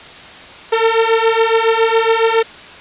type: beating tone pair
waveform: sawtooth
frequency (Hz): 448.4 / 455.6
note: A4 / A#4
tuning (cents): +33 / -40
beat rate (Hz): 7.2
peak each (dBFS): -10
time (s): 0.72-2.43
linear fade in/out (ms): 10
effects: white hiss -35 dBFS RMS until 2.8 s + resampled to 8000 Hz